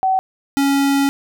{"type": "tone pair in turn", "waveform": ["sine", "square"], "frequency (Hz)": [759, 278], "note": ["F#5", "C#4"], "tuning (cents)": [44, 5], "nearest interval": "octave + perfect fourth", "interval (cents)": 1739, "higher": "first", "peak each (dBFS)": [-13, -14], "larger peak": "first", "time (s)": [[0.03, 0.19], [0.57, 1.09]], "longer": "second", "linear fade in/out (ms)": 0, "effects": []}